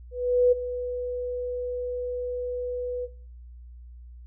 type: tone with ADSR envelope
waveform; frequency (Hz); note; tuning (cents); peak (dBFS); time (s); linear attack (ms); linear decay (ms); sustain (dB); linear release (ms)
sine; 493.9; B4; 0; -14; 0.11-3.08; 410; 15; -13; 39
effects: noise-tail reverb RT60 0.4 s tail -18 dB re dry + added 60 Hz sine -42 dBFS peak until 4.26 s